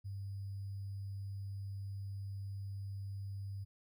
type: tone with sample-and-hold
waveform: sine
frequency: 98.4 Hz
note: G2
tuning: 7 cents sharp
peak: -40 dBFS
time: 0.04-3.65 s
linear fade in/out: 20 ms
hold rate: 4900 Hz
effects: none